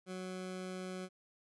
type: tone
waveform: 20% pulse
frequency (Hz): 185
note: F#3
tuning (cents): 0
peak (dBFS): -36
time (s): 0.06-1.09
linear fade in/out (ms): 50
effects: resampled to 24000 Hz